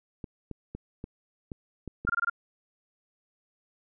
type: clicks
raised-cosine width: 3 ms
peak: -24 dBFS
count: 8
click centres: 0.242 / 0.513 / 0.75 / 1.041 / 1.518 / 1.877 / 2.05 / 2.09 s
type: tone bursts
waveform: sine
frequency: 1396.9 Hz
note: F6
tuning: in tune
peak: -23 dBFS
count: 5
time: 2.07-2.298 s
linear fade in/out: 5 ms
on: 28 ms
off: 22 ms
effects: none